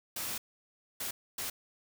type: noise bursts at uneven times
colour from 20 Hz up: white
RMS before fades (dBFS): -37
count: 3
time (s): 0.16-0.38 / 1-1.11 / 1.38-1.5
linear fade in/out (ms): 5
effects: none